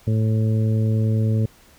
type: harmonic tone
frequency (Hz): 110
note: A2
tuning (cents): 0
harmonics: 1 / 2 / 3 / 4 / 5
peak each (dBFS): -17 / -25 / -34 / -32 / -36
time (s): 0.07-1.46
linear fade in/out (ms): 5
effects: pink hiss -52 dBFS RMS until 1.78 s